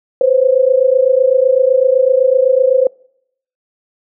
sine tone pair together, 506 / 533.9 Hz, B4 / C5, +42 / +35 cents, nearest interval minor second, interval 93 cents, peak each -11 dBFS, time 0.21-2.87 s, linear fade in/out 2 ms, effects noise-tail reverb RT60 0.7 s tail -26 dB re dry

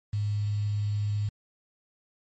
sine tone with quantisation, 103.83 Hz, G#2, in tune, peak -25 dBFS, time 0.13-1.29 s, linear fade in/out 5 ms, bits 8, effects MP3 32 kbps

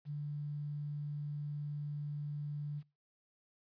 sine tone with quantisation, 146.83 Hz, D3, in tune, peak -37 dBFS, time 0.05-2.83 s, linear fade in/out 50 ms, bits 11, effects noise-tail reverb RT60 0.3 s tail -23 dB re dry + resampled to 11025 Hz

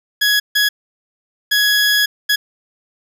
20% pulse tone bursts at uneven times, 1674 Hz, G#6, 13 cents sharp, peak -7 dBFS, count 4, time 0.21-0.4 / 0.55-0.69 / 1.51-2.06 / 2.29-2.36 s, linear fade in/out 10 ms, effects none

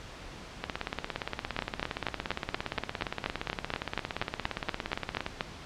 two click trains, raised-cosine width 0.3 ms, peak -12 / -15 dBFS, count 17 / 81, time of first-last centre 1.59-5.409 / 0.64-5.264 s, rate 4.19 / 17.3 Hz, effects pink hiss -45 dBFS RMS until 5.65 s + low-pass 5000 Hz 12 dB/octave

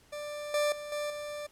40% pulse tone with level steps, 591 Hz, D5, 11 cents sharp, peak -36 / -25 / -38 / -31 / -36 dBFS, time 0.12-1.47 s, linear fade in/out 10 ms, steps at 0.54 / 0.72 / 0.92 / 1.1 s, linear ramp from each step 2 ms, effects pink hiss -62 dBFS RMS until 1.51 s + low-pass 12000 Hz 12 dB/octave

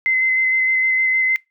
sine tone with vibrato, 2056 Hz, C7, 31 cents flat, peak -14 dBFS, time 0.06-1.36 s, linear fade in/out 0 ms, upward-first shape square, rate 6.5 Hz, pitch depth 11 cents each way, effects noise-tail reverb RT60 0.2 s tail -24 dB re dry

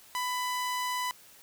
sawtooth tone, 997 Hz, B5, 16 cents sharp, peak -26 dBFS, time 0.15-1.11 s, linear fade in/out 0 ms, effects white hiss -55 dBFS RMS until 1.42 s

